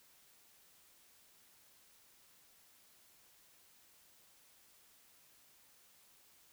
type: silence
effects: white hiss -66 dBFS RMS until 6.52 s